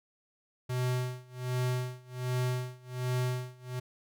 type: tone with tremolo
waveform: square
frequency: 125.8 Hz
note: B2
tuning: 32 cents sharp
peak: -28 dBFS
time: 0.69-3.8 s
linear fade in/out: 10 ms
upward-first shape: sine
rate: 1.3 Hz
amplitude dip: 95%
effects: none